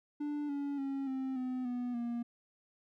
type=tone with pitch steps; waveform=triangle; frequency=293.8 / 283.5 / 273.5 / 263.9 / 254.6 / 245.6 / 237 Hz; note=D4 / C#4 / C#4 / C4 / C4 / B3 / A#3; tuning=+1 / +39 / -23 / +15 / -47 / -9 / +29 cents; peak=-32 dBFS; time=0.2-2.23 s; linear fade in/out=10 ms; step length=290 ms; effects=none